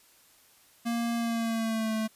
square tone with pitch glide, 233.8 to 219.4 Hz, A#3 to A3, +5 to -5 cents, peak -28 dBFS, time 0.85-2.08 s, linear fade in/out 20 ms, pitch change -110 cents, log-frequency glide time 1.16-1.94 s, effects white hiss -60 dBFS RMS until 2.15 s + resampled to 32000 Hz

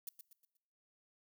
violet noise with echo, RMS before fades -44 dBFS, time 0.07-0.09 s, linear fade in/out 2 ms, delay 120 ms, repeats 4, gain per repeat -8 dB, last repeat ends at 0.57 s, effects noise-tail reverb RT60 1.0 s tail -23 dB re dry

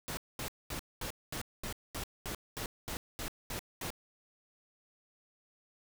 pink noise bursts, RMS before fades -39 dBFS, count 13, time 0.08-3.903 s, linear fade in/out 0 ms, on 91 ms, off 220 ms, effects none

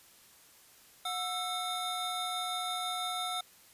square tone cluster, 729 / 1328 / 3639 Hz, F#5 / E6 / A#7, -26 / +12 / -42 cents, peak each -38 / -39 / -38 dBFS, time 1.05-3.41 s, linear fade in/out 5 ms, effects white hiss -59 dBFS RMS until 3.73 s + resampled to 32000 Hz

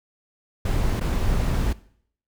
brown noise with dropouts, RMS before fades -22 dBFS, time 0.65-1.73 s, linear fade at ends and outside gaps 5 ms, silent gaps 0.998-1.009 s, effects noise-tail reverb RT60 0.6 s tail -19 dB re dry

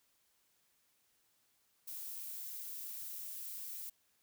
violet noise, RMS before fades -45 dBFS, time 1.87-3.9 s, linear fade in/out 10 ms, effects white hiss -75 dBFS RMS until 4.22 s

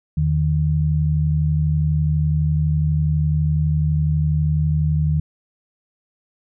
sine tone pair together, 81.15 / 153.2 Hz, E2 / D#3, -27 / -27 cents, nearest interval major seventh, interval 1100 cents, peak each -20 / -17 dBFS, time 0.17-5.2 s, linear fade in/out 5 ms, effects none

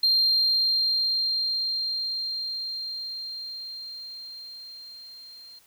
sine tone with level ramp, 4186 Hz, C8, in tune, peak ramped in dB -16 to -44 dBFS, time 0.03-5.59 s, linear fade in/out 5 ms, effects tanh soft clip ceiling -15 dBFS + white hiss -59 dBFS RMS until 5.66 s

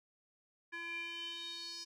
square tone with band-pass filter sweep, 338.8 Hz, E4, 48 cents sharp, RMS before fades -44 dBFS, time 0.72-1.85 s, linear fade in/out 20 ms, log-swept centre 1900 to 5200 Hz, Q 6.4, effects none

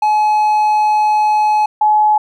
triangle / sine tone pair in turn, 850 / 850 Hz, G#5 / G#5, +40 / +40 cents, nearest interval unison, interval 0 cents, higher neither, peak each -8 dBFS, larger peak neither, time 0.02-1.66 / 1.81-2.18 s, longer first, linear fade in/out 5 ms, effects none

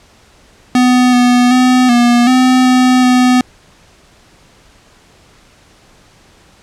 square tone with pitch steps, 250 / 246 / 252.8 / 240.1 / 255.3 / 253.6 / 251 Hz, B3 / B3 / B3 / B3 / C4 / B3 / B3, +21 / -7 / +41 / -49 / -42 / +46 / +28 cents, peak -7 dBFS, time 0.75-3.41 s, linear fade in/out 2 ms, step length 380 ms, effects pink hiss -46 dBFS RMS until 6.62 s + low-pass 8000 Hz 12 dB/octave

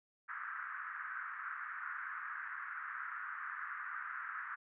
white band-pass noise, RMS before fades -44 dBFS, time 0.28-4.56 s, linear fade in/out 20 ms, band 1200 to 1700 Hz, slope 48 dB/octave, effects none

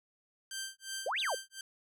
10% pulse tone with tremolo, 1568 Hz, G6, in tune, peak -28 dBFS, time 0.51-1.61 s, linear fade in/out 2 ms, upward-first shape sine, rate 2.8 Hz, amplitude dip 100%
sine exponential two-way sweep, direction up then down, 456 to 4082 to 456 Hz, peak -31 dBFS, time 1.06-1.35 s, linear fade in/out 5 ms, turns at 1.2 s
effects none

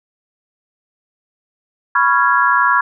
sine chord, C# dominant seventh, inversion third, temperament equal with one note detuned, 987.8 / 1108.7 / 1382.5 / 1661.2 Hz, B5 / C#6 / E#6 / G#6, 0 / 0 / -18 / 0 cents, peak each -16 dBFS, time 1.95-2.81 s, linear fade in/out 5 ms, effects none

